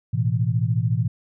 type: chord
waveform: sine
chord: A suspended second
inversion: none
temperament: just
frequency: 110 / 123.75 / 165 Hz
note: A2 / B2 / E3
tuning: 0 / +4 / +2 cents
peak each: -22 / -22 / -26 dBFS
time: 0.13-1.08 s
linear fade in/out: 10 ms
effects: none